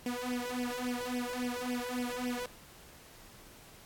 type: tone with flanger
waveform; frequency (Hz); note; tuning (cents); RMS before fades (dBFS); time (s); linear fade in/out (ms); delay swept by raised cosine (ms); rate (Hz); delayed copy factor
sawtooth; 246.9; B3; 0; -36; 0.06-2.46; 2; 0.36 to 2.06; 3.6; +1
effects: pink hiss -55 dBFS RMS until 3.85 s + AAC 64 kbps